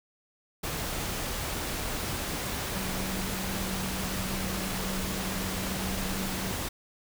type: tone in noise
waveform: sine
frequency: 190 Hz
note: F#3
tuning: 46 cents sharp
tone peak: -35 dBFS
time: 2.75-6.52 s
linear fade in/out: 10 ms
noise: pink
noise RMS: -33 dBFS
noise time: 0.63-6.69 s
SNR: -5 dB
effects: none